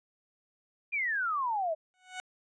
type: exponential sweep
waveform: sine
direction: down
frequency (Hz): 2461 to 613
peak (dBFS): -28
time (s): 0.92-1.75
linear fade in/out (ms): 20
type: tone with exponential growth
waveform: 15% pulse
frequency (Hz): 740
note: F#5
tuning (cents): 0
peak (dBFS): -28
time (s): 1.94-2.2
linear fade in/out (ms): 0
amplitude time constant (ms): 55
effects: resampled to 22050 Hz